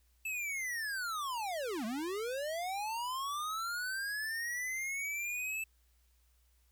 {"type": "linear two-way sweep", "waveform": "square", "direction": "down then up", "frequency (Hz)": [2641, 207.7, 2641], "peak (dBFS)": -36, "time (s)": [0.25, 5.64], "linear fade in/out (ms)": 5, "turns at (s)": 1.85, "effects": ["added 60 Hz sine -67 dBFS peak until 6.71 s", "white hiss -75 dBFS RMS until 6.71 s"]}